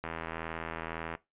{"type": "click train", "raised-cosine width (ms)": 0.5, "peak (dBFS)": -21, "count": 92, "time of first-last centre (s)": [0.04, 1.151], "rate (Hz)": 81.9, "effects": ["noise-tail reverb RT60 0.2 s tail -19 dB re dry", "resampled to 8000 Hz"]}